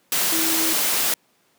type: tone in noise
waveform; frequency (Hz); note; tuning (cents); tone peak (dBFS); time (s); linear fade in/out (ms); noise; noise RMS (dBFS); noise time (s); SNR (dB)
sine; 323.8; E4; -31; -26; 0.32-0.73; 2; white; -21; 0.12-1.14; -8
effects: pink hiss -62 dBFS RMS until 1.58 s + high-pass 200 Hz 12 dB/octave